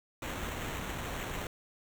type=noise with sample-and-hold; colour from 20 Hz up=pink; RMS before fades=-38 dBFS; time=0.22-1.47 s; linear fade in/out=2 ms; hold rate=4900 Hz; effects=none